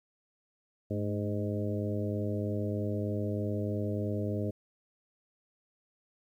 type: harmonic tone with a mistuned harmonic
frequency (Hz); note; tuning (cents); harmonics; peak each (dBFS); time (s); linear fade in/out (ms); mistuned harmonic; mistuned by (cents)
103.2; G#2; -10; 1 / 2 / 3 / 4 / 5 / 6; -33 / -36 / -38 / -39 / -40 / -41; 0.9-4.51; 10; 2; +54
effects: 11-bit